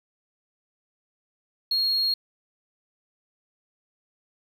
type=tone; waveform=sine; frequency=4279 Hz; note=C8; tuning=38 cents sharp; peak=-19 dBFS; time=1.71-2.14 s; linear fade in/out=5 ms; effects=tanh soft clip ceiling -19 dBFS + 9-bit